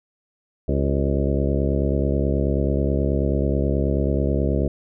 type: harmonic tone with a mistuned harmonic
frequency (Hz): 69.3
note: C#2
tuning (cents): 0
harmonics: 1 / 2 / 3 / 4 / 5 / 6 / 7 / 8 / 9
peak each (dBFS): -22 / -25 / -27 / -28 / -29 / -30 / -30 / -31 / -32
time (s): 0.68-4.68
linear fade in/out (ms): 5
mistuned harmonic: 6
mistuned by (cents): -59
effects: none